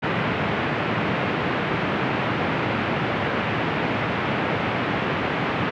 pink band-pass noise, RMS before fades -24 dBFS, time 0.02-5.71 s, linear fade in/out 20 ms, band 110 to 2700 Hz, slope 24 dB/octave, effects none

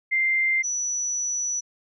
sine tone pair in turn, 2093 / 5920 Hz, C7 / F#8, 0 / 0 cents, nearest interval octave + tritone, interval 1800 cents, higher second, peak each -19 / -24 dBFS, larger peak first, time 0.11-0.63 / 0.63-1.61 s, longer second, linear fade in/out 20 ms, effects none

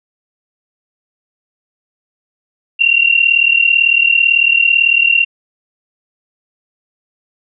sine tone pair together, 2735 / 2773 Hz, F7 / F7, -37 / -13 cents, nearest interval unison, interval 24 cents, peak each -11 dBFS, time 2.79-5.25 s, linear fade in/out 20 ms, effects none

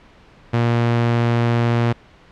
sawtooth tone, 118 Hz, A#2, 22 cents sharp, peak -11 dBFS, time 0.53-1.93 s, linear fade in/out 10 ms, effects pink hiss -48 dBFS RMS until 2.31 s + low-pass 3000 Hz 12 dB/octave

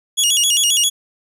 20% pulse tone with vibrato, 3100 Hz, G7, 20 cents flat, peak -7 dBFS, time 0.17-0.9 s, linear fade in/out 20 ms, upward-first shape square, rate 7.5 Hz, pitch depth 140 cents each way, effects none

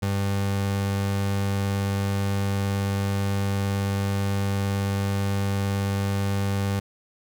30% pulse tone, 99 Hz, G2, 18 cents sharp, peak -20 dBFS, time 0.02-6.8 s, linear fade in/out 10 ms, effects none

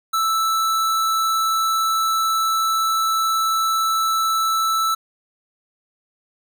square tone, 1318.5 Hz, E6, in tune, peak -18 dBFS, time 0.13-4.95 s, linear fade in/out 10 ms, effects none

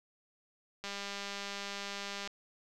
click train, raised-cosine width 0.2 ms, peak -23 dBFS, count 288, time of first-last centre 0.84-2.275 s, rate 200 Hz, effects none

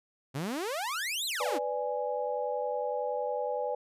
sawtooth exponential two-way sweep, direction up then down, 125.7 to 4229 to 243.4 Hz, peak -28 dBFS, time 0.34-1.59 s, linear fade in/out 20 ms, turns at 1.26 s
sine chord, G# diminished, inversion first, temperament equal with one note detuned, 496.5 / 587.3 / 830.6 Hz, B4 / D5 / G#5, +9 / 0 / 0 cents, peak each -33 / -34 / -35 dBFS, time 1.4-3.75 s, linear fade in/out 5 ms
effects resampled to 32000 Hz

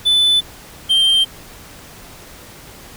triangle tone pair in turn, 3500 / 3154 Hz, A7 / G7, -10 / +10 cents, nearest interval major second, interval 180 cents, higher first, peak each -9 dBFS, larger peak neither, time 0.05-0.41 / 0.89-1.25 s, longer neither, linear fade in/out 20 ms, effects pink hiss -39 dBFS RMS until 2.96 s

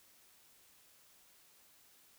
silence, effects white hiss -65 dBFS RMS until 2.18 s

